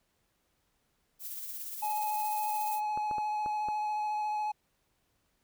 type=noise with tremolo; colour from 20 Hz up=violet; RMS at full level=-39 dBFS; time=1.19-2.81 s; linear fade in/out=50 ms; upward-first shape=sine; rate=17 Hz; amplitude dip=35%
type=tone with vibrato; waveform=triangle; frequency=847 Hz; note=G#5; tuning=34 cents sharp; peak=-28 dBFS; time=1.82-4.52 s; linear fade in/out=10 ms; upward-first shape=square; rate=14 Hz; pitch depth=10 cents each way
type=clicks; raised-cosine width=1 ms; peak=-27 dBFS; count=5; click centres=2.975 / 3.112 / 3.183 / 3.461 / 3.686 s
effects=pink hiss -75 dBFS RMS until 5.43 s

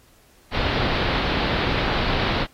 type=low-pass noise; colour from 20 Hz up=pink; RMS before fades=-23 dBFS; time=0.51-2.47 s; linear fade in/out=50 ms; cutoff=4400 Hz; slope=48 dB/octave; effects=pink hiss -56 dBFS RMS until 2.53 s + AAC 48 kbps

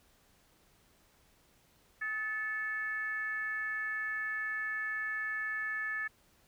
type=tone with frequency modulation; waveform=sine; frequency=1740 Hz; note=A6; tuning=20 cents flat; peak=-33 dBFS; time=2.01-6.08 s; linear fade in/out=10 ms; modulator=462 Hz; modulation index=0.55; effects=pink hiss -67 dBFS RMS until 6.47 s

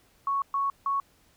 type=tone bursts at uneven times; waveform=sine; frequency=1108.7 Hz; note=C#6; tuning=in tune; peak=-24 dBFS; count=3; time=0.27-0.42 / 0.54-0.7 / 0.86-1 s; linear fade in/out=2 ms; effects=pink hiss -63 dBFS RMS until 1.36 s

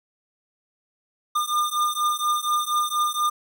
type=beating tone pair; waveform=square; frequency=1205 / 1209.2 Hz; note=D6 / D#6; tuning=+44 / -50 cents; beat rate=4.2 Hz; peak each=-25 dBFS; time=1.35-3.3 s; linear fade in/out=10 ms; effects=none

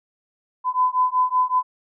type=beating tone pair; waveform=sine; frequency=1007 / 1012.3 Hz; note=B5 / B5; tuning=+33 / +42 cents; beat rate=5.3 Hz; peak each=-20 dBFS; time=0.64-1.63 s; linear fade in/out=50 ms; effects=none

